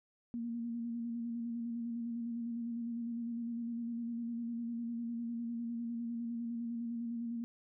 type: tone with vibrato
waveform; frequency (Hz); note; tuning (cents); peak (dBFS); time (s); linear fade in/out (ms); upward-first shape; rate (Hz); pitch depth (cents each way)
sine; 234; A#3; +7; -36; 0.34-7.44; 0; square; 9.9; 24
effects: none